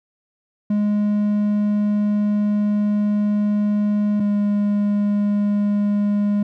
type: tone pair in turn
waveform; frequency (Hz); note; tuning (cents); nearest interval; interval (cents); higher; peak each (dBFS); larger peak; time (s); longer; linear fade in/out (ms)
triangle; 207.7 / 205.3; G#3 / G#3; 0 / -20; unison; 20; first; -14; neither; 0.7-4.2 / 4.2-6.43; first; 5
effects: none